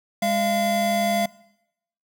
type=tone pair together; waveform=square; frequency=204.5 / 685 Hz; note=G#3 / F5; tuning=-26 / -34 cents; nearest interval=octave + major sixth; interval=2092 cents; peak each=-26 / -22 dBFS; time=0.22-1.26 s; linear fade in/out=5 ms; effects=noise-tail reverb RT60 0.8 s tail -21 dB re dry